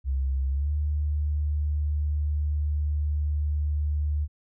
sine tone with pitch glide, 67 to 74.34 Hz, C2 to D2, +42 to +22 cents, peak -23 dBFS, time 0.04-4.28 s, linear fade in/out 50 ms, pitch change +180 cents, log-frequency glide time 0.49-0.71 s, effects none

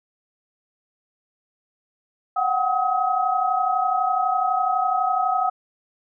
sine tone cluster, 732 / 764 / 1271 Hz, F#5 / G5 / D#6, -19 / -45 / +36 cents, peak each -23 dBFS, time 2.36-5.5 s, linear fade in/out 10 ms, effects none

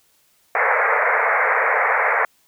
white band-pass noise, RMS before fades -18 dBFS, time 0.55-2.25 s, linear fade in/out 2 ms, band 440 to 2200 Hz, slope 96 dB/octave, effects white hiss -60 dBFS RMS until 2.47 s

